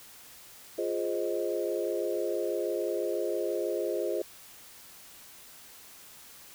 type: chord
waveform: sine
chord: F minor seventh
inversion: none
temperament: equal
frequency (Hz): 349.2 / 415.3 / 523.3 / 622.3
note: F4 / Ab4 / C5 / Eb5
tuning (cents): 0 / 0 / 0 / 0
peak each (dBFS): -33 / -33 / -34 / -35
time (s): 0.78-4.22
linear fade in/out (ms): 5
effects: white hiss -51 dBFS RMS until 6.54 s